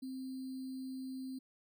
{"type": "tone with sample-and-hold", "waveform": "sine", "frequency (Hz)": 261.6, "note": "C4", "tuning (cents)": 0, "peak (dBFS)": -40, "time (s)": [0.02, 1.39], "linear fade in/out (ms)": 10, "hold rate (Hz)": 4410, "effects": []}